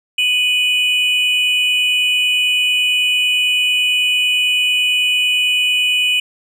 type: tone pair together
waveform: triangle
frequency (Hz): 2489 / 2960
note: D#7 / F#7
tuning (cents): 0 / 0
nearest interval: minor third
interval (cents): 300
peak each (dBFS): -14 / -14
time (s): 0.18-6.2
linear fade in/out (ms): 5
effects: none